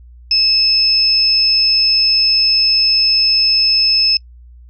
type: tone pair together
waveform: sine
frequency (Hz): 2605 / 5210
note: E7 / E8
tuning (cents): -21 / -21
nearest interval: octave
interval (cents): 1200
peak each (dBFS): -22 / -10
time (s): 0.31-4.17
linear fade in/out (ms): 2
effects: noise-tail reverb RT60 0.1 s tail -26 dB re dry + added 60 Hz sine -37 dBFS peak until 4.69 s